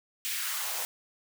white noise with high-pass filter sweep, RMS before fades -33 dBFS, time 0.25-0.85 s, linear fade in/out 0 ms, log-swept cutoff 2500 to 530 Hz, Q 1.7, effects none

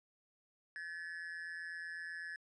triangle tone with amplitude modulation, 1717 Hz, A6, 43 cents flat, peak -37 dBFS, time 0.76-2.36 s, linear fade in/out 0 ms, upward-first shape sine, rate 168 Hz, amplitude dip 85%, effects resampled to 22050 Hz

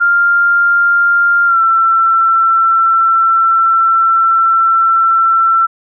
sine tone with pitch glide, 1396.9 to 1343.1 Hz, F6 to E6, 0 to +32 cents, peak -7 dBFS, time 0-5.67 s, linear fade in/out 20 ms, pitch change -68 cents, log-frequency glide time 1.46-1.6 s, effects none

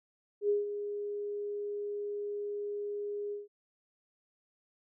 sine tone with ADSR envelope, 411.1 Hz, G#4, 18 cents flat, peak -24 dBFS, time 0.41-3.48 s, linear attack 83 ms, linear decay 160 ms, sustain -10 dB, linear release 160 ms, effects none

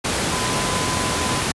sine tone in noise, 1011 Hz, B5, 40 cents sharp, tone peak -27 dBFS, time 0.31-1.41 s, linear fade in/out 10 ms, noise pink, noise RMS -21 dBFS, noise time 0.04-1.52 s, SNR -9 dB, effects high-pass 80 Hz 12 dB/octave + resampled to 24000 Hz

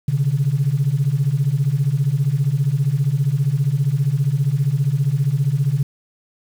sine beating tone pair, 130.81 / 145.81 Hz, C3 / D3, 0 / -12 cents, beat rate 15 Hz, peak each -18 / -17 dBFS, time 0.08-5.83 s, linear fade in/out 5 ms, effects tanh soft clip ceiling -9 dBFS + 7-bit

